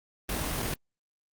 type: noise with amplitude modulation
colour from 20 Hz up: pink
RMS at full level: -30 dBFS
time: 0.29-0.74 s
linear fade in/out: 2 ms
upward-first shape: sine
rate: 41.1 Hz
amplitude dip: 30%
effects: Opus 24 kbps